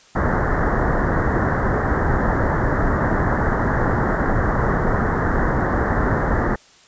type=low-pass noise; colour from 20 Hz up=pink; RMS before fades=-19 dBFS; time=0.15-6.56 s; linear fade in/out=10 ms; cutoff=1900 Hz; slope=96 dB/octave; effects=white hiss -50 dBFS RMS until 6.87 s + resampled to 16000 Hz